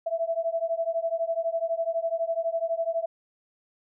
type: beating tone pair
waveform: sine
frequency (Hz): 657 / 669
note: E5 / E5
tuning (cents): -6 / +25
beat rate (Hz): 12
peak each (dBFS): -28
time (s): 0.06-3.06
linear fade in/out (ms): 10
effects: none